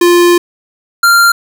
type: tone pair in turn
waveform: square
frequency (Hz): 349.2 / 1389.2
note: F4 / F6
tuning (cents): 0 / -10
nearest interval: 2 octaves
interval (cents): 2390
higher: second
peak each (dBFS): -5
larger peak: neither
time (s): 0.01-0.38 / 1.03-1.32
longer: first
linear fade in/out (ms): 5
effects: 7-bit